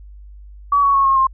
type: tone with pitch steps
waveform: sine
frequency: 1138 / 1118.4 / 1099.2 / 1080.4 / 1061.8 Hz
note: C#6 / C#6 / C#6 / C#6 / C6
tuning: +45 / +15 / -15 / -45 / +25 cents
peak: -11 dBFS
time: 0.72-1.27 s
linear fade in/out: 5 ms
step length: 110 ms
effects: added 50 Hz sine -36 dBFS peak until 1.33 s